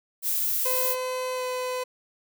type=noise; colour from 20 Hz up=violet; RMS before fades=-26 dBFS; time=0.22-0.96 s; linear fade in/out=50 ms
type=tone with pitch glide; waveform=30% pulse; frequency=510 to 505.6 Hz; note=C5 to B4; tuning=-44 to +41 cents; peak=-25 dBFS; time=0.65-1.84 s; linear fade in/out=10 ms; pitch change=-15 cents; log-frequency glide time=1.35-1.43 s
effects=none